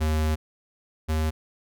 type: tone pair in turn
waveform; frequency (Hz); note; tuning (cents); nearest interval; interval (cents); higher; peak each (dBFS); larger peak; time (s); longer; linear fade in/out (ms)
square; 77.78 / 78.37; D#2 / D#2; 0 / +13; unison; 13; second; -22 / -23; first; 0-0.36 / 1.08-1.31; first; 20
effects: none